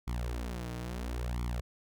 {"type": "tone with flanger", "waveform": "sawtooth", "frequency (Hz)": 60, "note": "B1", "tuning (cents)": -49, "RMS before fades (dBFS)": -36, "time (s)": [0.07, 1.61], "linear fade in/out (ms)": 10, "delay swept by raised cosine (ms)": [0.89, 6.49], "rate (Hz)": 0.74, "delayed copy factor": 0.9, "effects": []}